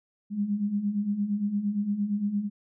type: beating tone pair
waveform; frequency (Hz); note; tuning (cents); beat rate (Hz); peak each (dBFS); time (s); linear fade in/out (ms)
sine; 198.5 / 207.2; G3 / G#3; +22 / -4; 8.7; -32 / -26; 0.3-2.5; 50
effects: none